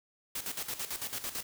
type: noise with tremolo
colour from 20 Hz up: white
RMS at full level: -36 dBFS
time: 0.35-1.43 s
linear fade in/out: 5 ms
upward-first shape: square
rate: 9 Hz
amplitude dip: 70%
effects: none